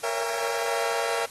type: chord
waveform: sawtooth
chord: A# diminished seventh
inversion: none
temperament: just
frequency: 466.2 / 559.4 / 671.3 / 805.5 Hz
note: A#4 / C#5 / E5 / G5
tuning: 0 / +16 / +31 / +47 cents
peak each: -26 / -30 / -28 / -30 dBFS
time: 0.03-1.26 s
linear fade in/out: 10 ms
effects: white hiss -45 dBFS RMS until 1.3 s + AAC 32 kbps